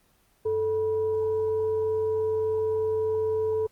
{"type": "tone with frequency modulation", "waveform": "sine", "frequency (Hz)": 438.3, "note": "A4", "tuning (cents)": -7, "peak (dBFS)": -23, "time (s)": [0.45, 3.67], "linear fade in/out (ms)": 10, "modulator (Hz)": 534, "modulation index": 0.27, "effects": ["pink hiss -64 dBFS RMS until 3.71 s", "Opus 24 kbps"]}